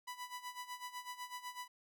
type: tone with tremolo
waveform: sawtooth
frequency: 990 Hz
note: B5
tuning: 4 cents sharp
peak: -38 dBFS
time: 0.07-1.68 s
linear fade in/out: 10 ms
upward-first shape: sine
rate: 8 Hz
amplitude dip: 80%
effects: none